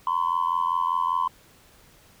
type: tone with amplitude modulation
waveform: sine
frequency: 1024 Hz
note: C6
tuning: 38 cents flat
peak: -16 dBFS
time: 0.07-1.28 s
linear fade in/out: 2 ms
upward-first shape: sine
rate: 85.1 Hz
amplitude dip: 100%
effects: tanh soft clip ceiling -15 dBFS + pink hiss -55 dBFS RMS until 2.2 s